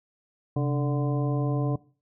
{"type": "harmonic tone with a mistuned harmonic", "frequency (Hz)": 146.83, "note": "D3", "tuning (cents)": 0, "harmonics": [1, 2, 3, 4, 5, 7], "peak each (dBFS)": [-24, -30, -34, -36, -38, -41], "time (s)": [0.56, 1.76], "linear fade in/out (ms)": 5, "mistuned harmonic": 1, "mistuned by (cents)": -150, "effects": ["noise-tail reverb RT60 0.4 s tail -21 dB re dry"]}